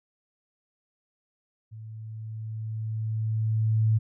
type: tone with level ramp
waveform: sine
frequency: 110 Hz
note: A2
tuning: in tune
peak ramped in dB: -39 to -18 dBFS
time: 1.71-3.99 s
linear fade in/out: 20 ms
effects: none